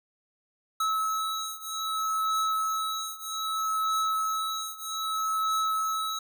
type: beating tone pair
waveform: square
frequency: 1297 / 1297.63 Hz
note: E6 / E6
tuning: -28 / -28 cents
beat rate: 0.63 Hz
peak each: -30 / -32 dBFS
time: 0.8-6.19 s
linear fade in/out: 5 ms
effects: none